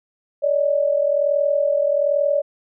sine tone pair together, 570 / 611.2 Hz, C#5 / D#5, +48 / -31 cents, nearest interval minor second, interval 121 cents, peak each -17 / -21 dBFS, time 0.42-2.42 s, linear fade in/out 20 ms, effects none

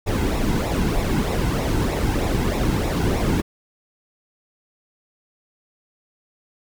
brown noise with flanger, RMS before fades -21 dBFS, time 0.06-3.42 s, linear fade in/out 20 ms, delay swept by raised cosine 0.64 to 1.74 ms, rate 3.2 Hz, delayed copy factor -0.6, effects none

